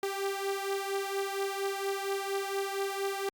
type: beating tone pair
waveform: sawtooth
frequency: 392 / 396.3 Hz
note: G4 / G4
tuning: 0 / +19 cents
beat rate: 4.3 Hz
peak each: -29 / -32 dBFS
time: 0.03-3.29 s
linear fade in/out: 2 ms
effects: Opus 48 kbps